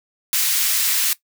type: high-pass noise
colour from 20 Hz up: white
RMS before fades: -19 dBFS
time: 0.33-1.13 s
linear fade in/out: 0 ms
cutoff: 1900 Hz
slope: 12 dB/octave
effects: noise-tail reverb RT60 0.1 s tail -17 dB re dry